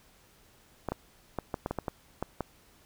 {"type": "clicks", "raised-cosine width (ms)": 1, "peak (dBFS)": -17, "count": 10, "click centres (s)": [0.887, 0.92, 1.387, 1.542, 1.661, 1.71, 1.787, 1.882, 2.226, 2.407], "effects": ["pink hiss -61 dBFS RMS until 2.85 s"]}